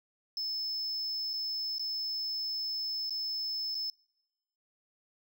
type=tone with dropouts; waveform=triangle; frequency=5240 Hz; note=E8; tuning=11 cents flat; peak=-31 dBFS; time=0.37-3.9 s; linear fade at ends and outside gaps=1 ms; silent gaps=1.333-1.337 / 1.783-1.795 / 3.096-3.106 / 3.746-3.751 s; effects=noise-tail reverb RT60 1.0 s tail -26 dB re dry